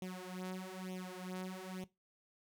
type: tone with flanger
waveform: sawtooth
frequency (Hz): 185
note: F#3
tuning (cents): 0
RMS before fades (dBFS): -44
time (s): 0.02-1.84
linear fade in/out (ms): 2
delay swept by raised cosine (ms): 0.32 to 5.42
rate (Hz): 1.1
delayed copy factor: +1
effects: noise-tail reverb RT60 0.2 s tail -19 dB re dry